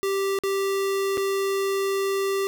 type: tone with dropouts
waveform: square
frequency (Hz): 391.5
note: G4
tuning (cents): -2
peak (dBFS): -23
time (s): 0.03-2.47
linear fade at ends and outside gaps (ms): 0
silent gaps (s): 0.388-0.436 / 1.172-1.177
effects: none